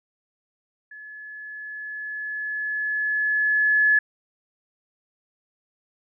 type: tone with level ramp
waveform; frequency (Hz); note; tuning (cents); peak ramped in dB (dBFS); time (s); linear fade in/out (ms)
sine; 1710; A6; -50; -39 to -14; 0.91-3.99; 5
effects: none